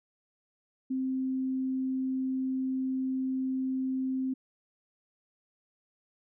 sine tone, 261.6 Hz, C4, in tune, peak -28 dBFS, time 0.9-4.34 s, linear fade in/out 10 ms, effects none

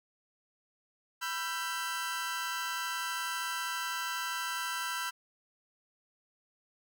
sawtooth chord, E minor, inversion second, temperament equal with one note detuned, 987.8 / 1343.9 / 1568 Hz, B5 / E6 / G6, 0 / +33 / 0 cents, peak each -35 / -34 / -34 dBFS, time 1.21-5.11 s, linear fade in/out 20 ms, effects none

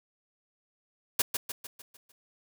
white noise with echo, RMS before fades -24 dBFS, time 1.19-1.22 s, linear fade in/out 5 ms, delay 150 ms, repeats 6, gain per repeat -6 dB, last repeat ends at 2.12 s, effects none

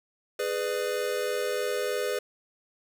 square chord, G# diminished, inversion none, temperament just, 415.3 / 498.4 / 598 Hz, G#4 / B4 / D5, 0 / +16 / +31 cents, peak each -32 / -31 / -35 dBFS, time 0.39-2.19 s, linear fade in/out 5 ms, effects none

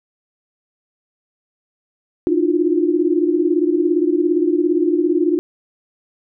sine tone cluster, 303 / 340.1 / 357.7 Hz, D#4 / F4 / F4, -46 / -46 / +41 cents, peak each -18 dBFS, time 2.27-5.39 s, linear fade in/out 0 ms, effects none

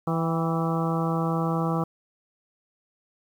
harmonic tone with a mistuned harmonic, 164.81 Hz, E3, in tune, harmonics 1 / 2 / 3 / 4 / 5 / 6 / 7 / 8, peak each -25 / -31 / -32 / -36 / -33 / -37 / -33 / -37 dBFS, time 0.07-1.84 s, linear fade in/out 5 ms, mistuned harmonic 5, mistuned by -44 cents, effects 9-bit

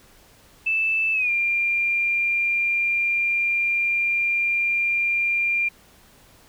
sine tone with pitch glide, 2637 to 2390 Hz, E7 to D7, 0 to +30 cents, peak -19 dBFS, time 0.66-5.69 s, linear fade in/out 10 ms, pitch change -170 cents, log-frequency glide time 1.13-1.31 s, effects pink hiss -53 dBFS RMS until 6.48 s

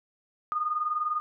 sine tone pair together, 1224.5 / 1244.5 Hz, D#6 / D#6, -28 / 0 cents, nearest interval unison, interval 28 cents, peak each -27 / -33 dBFS, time 0.52-1.2 s, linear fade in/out 0 ms, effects none

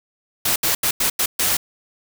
white noise bursts at uneven times, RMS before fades -19 dBFS, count 6, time 0.45-0.56 / 0.63-0.75 / 0.83-0.91 / 1-1.1 / 1.19-1.26 / 1.39-1.57 s, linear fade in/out 5 ms, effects none

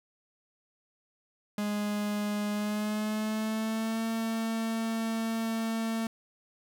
45% pulse tone with pitch glide, 207.7 to 225.2 Hz, G#3 to A3, 0 to +40 cents, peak -29 dBFS, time 1.58-6.07 s, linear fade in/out 2 ms, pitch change +140 cents, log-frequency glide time 2.52-4.04 s, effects none

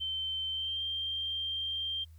sine tone with pitch glide, 3100 to 3171 Hz, G7 to G7, -20 to +19 cents, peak -32 dBFS, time 0-2.05 s, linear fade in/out 20 ms, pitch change +39 cents, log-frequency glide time 0.5-0.82 s, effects added 80 Hz sine -50 dBFS peak until 2.18 s + white hiss -71 dBFS RMS until 2.18 s

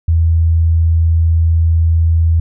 sine tone, 82.2 Hz, E2, 4 cents flat, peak -8 dBFS, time 0.08-2.4 s, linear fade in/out 5 ms, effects none

